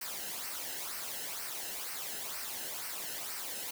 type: noise with flanger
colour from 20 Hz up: white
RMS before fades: -40 dBFS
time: 0.01-3.71 s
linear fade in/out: 5 ms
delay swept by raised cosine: 0.28 to 0.88 ms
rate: 2.1 Hz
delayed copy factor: -0.6
effects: none